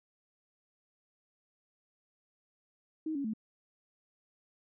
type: tone with pitch steps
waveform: sine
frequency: 314.6 / 279.9 / 218.5 Hz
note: D#4 / C#4 / A3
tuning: +19 / +17 / -12 cents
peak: -32 dBFS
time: 3.06-3.336 s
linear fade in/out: 5 ms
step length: 92 ms
effects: none